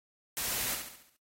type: noise with echo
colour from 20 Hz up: white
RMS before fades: -34 dBFS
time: 0.37-0.75 s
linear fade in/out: 0 ms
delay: 69 ms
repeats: 6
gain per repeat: -6 dB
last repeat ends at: 1.164 s
effects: noise-tail reverb RT60 0.1 s tail -19 dB re dry + AAC 48 kbps